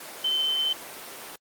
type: tone in noise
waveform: sine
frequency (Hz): 3075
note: G7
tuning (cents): -34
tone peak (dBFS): -22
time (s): 0.24-0.73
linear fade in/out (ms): 5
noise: pink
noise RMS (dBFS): -38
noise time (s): 0-1.36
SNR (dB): +13
effects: high-pass 400 Hz 12 dB/octave + Opus 24 kbps